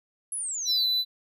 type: exponential sweep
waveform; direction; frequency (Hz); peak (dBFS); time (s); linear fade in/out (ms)
sine; down; 11000 to 4007; -29; 0.32-0.87; 2
type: tone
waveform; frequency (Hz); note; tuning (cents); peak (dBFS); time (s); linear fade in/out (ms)
triangle; 3990; B7; +17; -21; 0.65-1.05; 50
effects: none